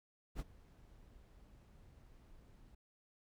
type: noise with ADSR envelope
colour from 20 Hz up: brown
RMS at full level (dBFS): -39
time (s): 0.35-2.75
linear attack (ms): 47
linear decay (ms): 35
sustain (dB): -22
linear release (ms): 5
effects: none